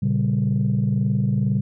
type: chord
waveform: sine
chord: G diminished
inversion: first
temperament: equal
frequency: 116.54 / 138.59 / 196 Hz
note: Bb2 / Db3 / G3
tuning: 0 / 0 / 0 cents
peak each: -21 dBFS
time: 0.02-1.61 s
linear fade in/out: 10 ms
effects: tanh soft clip ceiling -12 dBFS